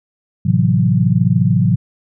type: chord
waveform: sine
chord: F# half-diminished seventh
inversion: first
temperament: equal with one note detuned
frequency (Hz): 110 / 130.81 / 164.81 / 184.36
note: A2 / C3 / E3 / F#3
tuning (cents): 0 / 0 / 0 / -6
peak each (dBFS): -16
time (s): 0.45-1.76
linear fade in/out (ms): 10
effects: none